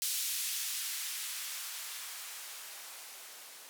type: noise with band-pass filter sweep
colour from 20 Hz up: violet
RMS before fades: -40 dBFS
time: 0.02-3.69 s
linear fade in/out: 0 ms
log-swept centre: 3400 to 370 Hz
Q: 0.7
effects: none